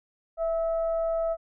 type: tone with frequency modulation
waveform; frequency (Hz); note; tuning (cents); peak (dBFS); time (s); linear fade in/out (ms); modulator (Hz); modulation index
sine; 659.3; E5; 0; -24; 0.37-1.37; 50; 638; 0.32
effects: none